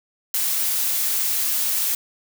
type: noise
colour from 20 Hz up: blue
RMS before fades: -22 dBFS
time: 0.34-1.95 s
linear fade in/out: 2 ms
effects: none